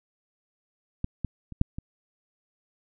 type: clicks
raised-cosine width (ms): 5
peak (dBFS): -15 / -16 / -27 / -7 / -22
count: 5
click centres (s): 1.044 / 1.247 / 1.523 / 1.614 / 1.785
effects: none

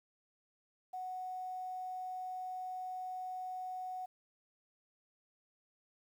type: tone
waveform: sine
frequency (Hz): 740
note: F#5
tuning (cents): 0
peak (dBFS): -39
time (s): 0.93-4.06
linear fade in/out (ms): 10
effects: 11-bit

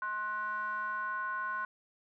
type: ring-modulated tone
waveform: triangle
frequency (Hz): 211.6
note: G#3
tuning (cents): +33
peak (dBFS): -28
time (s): 0.02-1.65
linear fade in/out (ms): 2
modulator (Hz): 1270
effects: none

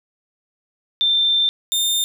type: tone pair in turn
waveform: sine / sawtooth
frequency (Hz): 3574 / 3620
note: A7 / A7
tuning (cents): +26 / +48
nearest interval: unison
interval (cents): 22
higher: second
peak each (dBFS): -14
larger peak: neither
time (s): 1.01-1.49 / 1.72-2.04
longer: first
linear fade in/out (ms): 0
effects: none

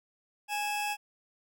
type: tone pair together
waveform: 40% pulse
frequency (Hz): 828.1 / 2629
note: G#5 / E7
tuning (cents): -5 / -5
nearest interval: octave + minor sixth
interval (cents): 2000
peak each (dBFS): -31 / -34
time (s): 0.48-0.97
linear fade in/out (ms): 50
effects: none

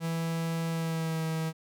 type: tone with pitch glide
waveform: 45% pulse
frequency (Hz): 164.81 to 160.67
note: E3 to E3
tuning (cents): 0 to -44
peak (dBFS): -29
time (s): 0-1.53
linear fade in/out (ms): 50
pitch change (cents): -44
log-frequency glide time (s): 0.7-1.24
effects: none

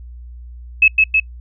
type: tone with echo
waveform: sine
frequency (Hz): 2591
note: E7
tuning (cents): -30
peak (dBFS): -6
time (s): 0.82-0.88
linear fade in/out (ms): 5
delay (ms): 160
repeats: 2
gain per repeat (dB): -2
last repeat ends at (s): 1.2
effects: noise-tail reverb RT60 0.1 s tail -26 dB re dry + added 60 Hz sine -32 dBFS peak until 1.4 s

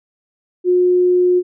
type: tone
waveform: sine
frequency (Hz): 360.1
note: F#4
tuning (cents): -47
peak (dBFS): -10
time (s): 0.64-1.43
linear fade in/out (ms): 50
effects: none

